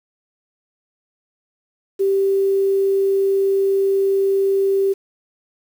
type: tone with quantisation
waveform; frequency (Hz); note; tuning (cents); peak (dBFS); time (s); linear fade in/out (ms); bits
sine; 390.9; G4; -5; -14; 1.99-4.94; 20; 7
effects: none